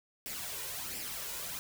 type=noise with flanger; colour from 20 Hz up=white; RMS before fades=-40 dBFS; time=0.26-1.59 s; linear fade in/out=0 ms; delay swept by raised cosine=0.38 to 2.08 ms; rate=1.4 Hz; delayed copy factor=+0.55; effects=none